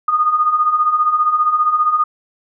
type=beating tone pair; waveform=sine; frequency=1218 / 1233 Hz; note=D#6 / D#6; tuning=-37 / -16 cents; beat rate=15 Hz; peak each=-19 / -13 dBFS; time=0.08-2.04 s; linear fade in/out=5 ms; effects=none